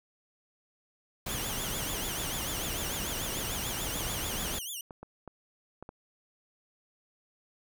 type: noise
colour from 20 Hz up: pink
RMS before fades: -36 dBFS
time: 1.26-4.59 s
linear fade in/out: 5 ms
type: tone with vibrato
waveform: 10% pulse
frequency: 3136 Hz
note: G7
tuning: in tune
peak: -29 dBFS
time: 1.29-4.81 s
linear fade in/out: 2 ms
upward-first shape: triangle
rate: 6.8 Hz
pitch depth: 230 cents each way
type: clicks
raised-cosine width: 1 ms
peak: -29 dBFS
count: 9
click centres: 3.87 / 3.96 / 4.009 / 4.34 / 4.908 / 5.03 / 5.277 / 5.826 / 5.891 s
effects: none